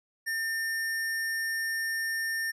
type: tone with sample-and-hold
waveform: sine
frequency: 1800 Hz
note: A6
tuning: 39 cents sharp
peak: -28 dBFS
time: 0.26-2.52 s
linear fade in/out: 20 ms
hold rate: 7350 Hz
effects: resampled to 32000 Hz